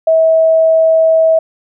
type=tone; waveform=sine; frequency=646 Hz; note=E5; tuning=35 cents flat; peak=-6 dBFS; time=0.07-1.39 s; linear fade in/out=5 ms; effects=none